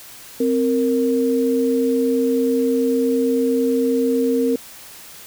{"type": "tone pair together", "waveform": "sine", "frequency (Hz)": [260.7, 464.5], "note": ["C4", "A#4"], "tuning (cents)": [-6, -6], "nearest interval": "minor seventh", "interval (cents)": 1000, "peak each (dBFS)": -18, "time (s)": [0.4, 4.56], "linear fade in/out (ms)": 5, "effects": ["white hiss -40 dBFS RMS until 5.26 s"]}